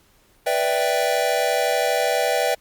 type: chord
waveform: square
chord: E minor seventh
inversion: second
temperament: equal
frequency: 493.9 / 587.3 / 659.3 / 784 Hz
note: B4 / D5 / E5 / G5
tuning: 0 / 0 / 0 / 0 cents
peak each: -25 dBFS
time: 0.46-2.55 s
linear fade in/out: 10 ms
effects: pink hiss -58 dBFS RMS until 2.6 s + Opus 48 kbps